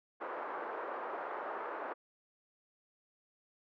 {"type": "band-pass noise", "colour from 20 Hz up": "white", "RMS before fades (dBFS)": -41, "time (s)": [0.2, 1.94], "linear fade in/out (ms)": 20, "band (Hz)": [360, 1300], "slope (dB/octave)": 24, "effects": []}